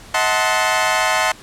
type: chord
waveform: 20% pulse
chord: D# diminished seventh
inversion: none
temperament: equal with one note detuned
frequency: 636.4 / 740 / 880 / 1046.5 Hz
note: D#5 / F#5 / A5 / C6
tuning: +39 / 0 / 0 / 0 cents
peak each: -16 dBFS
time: 0.14-1.32 s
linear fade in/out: 5 ms
effects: pink hiss -41 dBFS RMS until 1.42 s + low-pass 10000 Hz 12 dB/octave